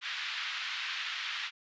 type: band-pass noise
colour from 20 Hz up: white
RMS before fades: -37 dBFS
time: 0.01-1.51 s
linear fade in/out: 50 ms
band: 1300 to 3700 Hz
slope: 24 dB/octave
effects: resampled to 16000 Hz